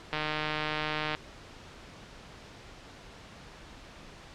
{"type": "click train", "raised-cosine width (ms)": 0.3, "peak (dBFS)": -15, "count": 157, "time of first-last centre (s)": [0.13, 1.15], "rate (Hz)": 153, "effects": ["pink hiss -49 dBFS RMS until 4.34 s", "low-pass 5000 Hz 12 dB/octave"]}